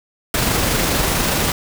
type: noise with amplitude modulation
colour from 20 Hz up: pink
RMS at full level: -17 dBFS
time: 0.34-1.52 s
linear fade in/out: 2 ms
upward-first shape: sine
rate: 24.6 Hz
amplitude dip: 25%
effects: none